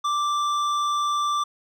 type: tone with hard clipping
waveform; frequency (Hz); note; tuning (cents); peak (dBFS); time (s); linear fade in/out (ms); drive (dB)
sine; 1174.7; D6; 0; -23; 0.04-1.44; 10; 10
effects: none